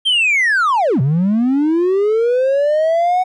triangle linear two-way sweep, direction down then up, 3201 to 124.8 to 747 Hz, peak -9 dBFS, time 0.05-3.24 s, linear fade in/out 20 ms, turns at 1.01 s, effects tanh soft clip ceiling -6 dBFS + resampled to 24000 Hz

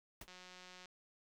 pink noise with exponential decay, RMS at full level -43 dBFS, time 0.21-0.28 s, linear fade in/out 5 ms, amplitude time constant 15 ms
click train, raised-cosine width 0.2 ms, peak -38 dBFS, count 106, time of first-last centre 0.28-0.857 s, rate 182 Hz
effects none

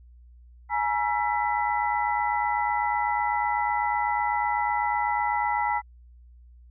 sine tone cluster, 840 / 948 / 1342 / 1994 Hz, G#5 / A#5 / E6 / B6, +19 / +29 / +31 / +16 cents, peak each -26 / -27 / -33 / -31 dBFS, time 0.69-5.82 s, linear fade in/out 50 ms, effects added 60 Hz sine -48 dBFS peak until 6.7 s

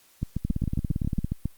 two click trains, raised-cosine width 5 ms, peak -14 / -14 dBFS, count 10 / 15, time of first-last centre 0.23-1.456 / 0.45-1.245 s, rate 7.34 / 17.6 Hz, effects white hiss -59 dBFS RMS until 1.57 s + Opus 48 kbps

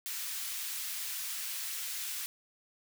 white high-pass noise, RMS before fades -38 dBFS, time 0.06-2.26 s, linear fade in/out 0 ms, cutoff 1700 Hz, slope 12 dB/octave, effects none

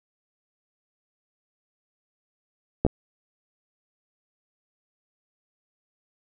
clicks, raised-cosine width 2 ms, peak -6 / -10 dBFS, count 2, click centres 2.85 / 2.865 s, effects none

